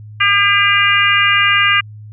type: harmonic tone with a mistuned harmonic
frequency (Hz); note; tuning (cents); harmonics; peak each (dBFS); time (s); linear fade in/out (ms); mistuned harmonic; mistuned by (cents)
402.8; G4; +47; 3 / 4 / 5 / 6 / 7; -16 / -16 / -16 / -16 / -16; 0.2-1.81; 10; 6; -17
effects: added 106 Hz sine -31 dBFS peak until 2.12 s